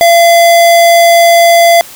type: tone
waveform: square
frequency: 681 Hz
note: F5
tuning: 44 cents flat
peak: -3 dBFS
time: 0.01-1.81 s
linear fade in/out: 0 ms
effects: white hiss -31 dBFS RMS until 1.95 s